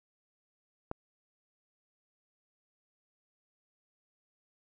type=click; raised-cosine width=1 ms; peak=-21 dBFS; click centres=0.914 s; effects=none